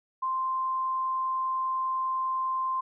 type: tone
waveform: sine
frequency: 1045 Hz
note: C6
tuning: 2 cents flat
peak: -26 dBFS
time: 0.22-2.81 s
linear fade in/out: 10 ms
effects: none